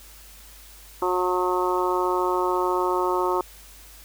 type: harmonic tone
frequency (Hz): 181.4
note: F#3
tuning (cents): -34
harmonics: 2 / 3 / 4 / 5 / 6 / 7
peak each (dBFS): -24 / -31 / -33 / -26 / -28 / -31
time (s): 1.02-3.41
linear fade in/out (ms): 2
effects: added 50 Hz sine -48 dBFS peak until 4.04 s + white hiss -48 dBFS RMS until 4.04 s